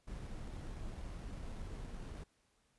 brown noise with sample-and-hold, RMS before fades -45 dBFS, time 0.07-2.24 s, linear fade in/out 10 ms, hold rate 7350 Hz, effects pink hiss -75 dBFS RMS until 2.78 s + resampled to 24000 Hz

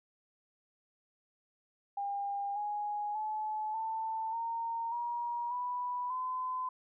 sine tone with pitch steps, 803 / 830.8 / 859.6 / 889.4 / 920.3 / 952.2 / 985.2 / 1019.3 Hz, G5 / G#5 / A5 / A5 / A#5 / A#5 / B5 / C6, +41 / 0 / -41 / +18 / -22 / +37 / -5 / -46 cents, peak -33 dBFS, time 1.97-6.69 s, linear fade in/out 5 ms, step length 590 ms, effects none

